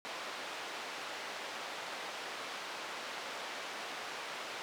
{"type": "band-pass noise", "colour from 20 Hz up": "pink", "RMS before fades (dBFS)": -43, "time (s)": [0.05, 4.62], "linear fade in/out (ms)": 0, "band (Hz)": [570, 4300], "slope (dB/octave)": 12, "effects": []}